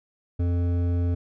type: tone with hard clipping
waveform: sine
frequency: 87.31 Hz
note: F2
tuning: in tune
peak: -23 dBFS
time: 0.39-1.15 s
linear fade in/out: 10 ms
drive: 11 dB
effects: none